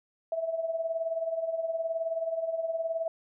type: tone with tremolo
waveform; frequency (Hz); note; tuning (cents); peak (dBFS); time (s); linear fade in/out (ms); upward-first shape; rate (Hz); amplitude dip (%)
sine; 656; E5; -9; -25; 0.32-3.08; 2; triangle; 19; 75
effects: none